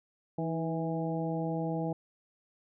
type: harmonic tone with a mistuned harmonic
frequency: 163.9 Hz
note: E3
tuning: 10 cents flat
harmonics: 1 / 2 / 3 / 4 / 5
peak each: -33 / -36 / -38 / -39 / -40 dBFS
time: 0.38-1.93 s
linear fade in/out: 5 ms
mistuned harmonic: 2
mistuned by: -40 cents
effects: none